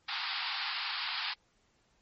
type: band-pass noise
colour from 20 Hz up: white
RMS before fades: -36 dBFS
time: 0.08-1.34 s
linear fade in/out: 10 ms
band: 760 to 4900 Hz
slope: 96 dB/octave
effects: pink hiss -71 dBFS RMS until 2.01 s + MP3 32 kbps